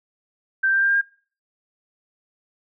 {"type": "tone with pitch steps", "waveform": "sine", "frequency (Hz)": [1562, 1572, 1582, 1592.1, 1602.2, 1612.4], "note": ["G6", "G6", "G6", "G6", "G6", "G6"], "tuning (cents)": [-7, 4, 15, 26, 37, 48], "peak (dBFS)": -16, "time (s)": [0.63, 1.014], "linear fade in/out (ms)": 10, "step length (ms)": 64, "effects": ["noise-tail reverb RT60 0.4 s tail -21 dB re dry"]}